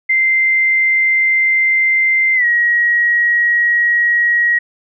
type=tone with pitch glide; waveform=sine; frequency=2084 to 1900 Hz; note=C7 to A#6; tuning=-7 to +33 cents; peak=-10 dBFS; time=0.09-4.59 s; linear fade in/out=10 ms; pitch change=-160 cents; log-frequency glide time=2.35-2.45 s; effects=none